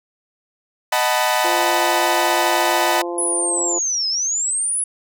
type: chord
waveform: sawtooth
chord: B dominant seventh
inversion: first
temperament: equal with one note detuned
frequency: 622.3 / 749 / 880 / 987.8 Hz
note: D#5 / F#5 / A5 / B5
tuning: 0 / +21 / 0 / 0 cents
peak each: -18 dBFS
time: 0.92-3.02 s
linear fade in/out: 5 ms
type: harmonic tone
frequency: 173.2 Hz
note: F3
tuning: 14 cents flat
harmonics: 2 / 3 / 4 / 5 / 6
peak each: -25 / -29 / -31 / -33 / -35 dBFS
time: 1.44-3.79 s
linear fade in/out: 10 ms
type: linear two-way sweep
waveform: sine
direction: down then up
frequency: 10360 to 5030 to 10360 Hz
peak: -18 dBFS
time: 3.18-4.84 s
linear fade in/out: 2 ms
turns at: 4.08 s
effects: none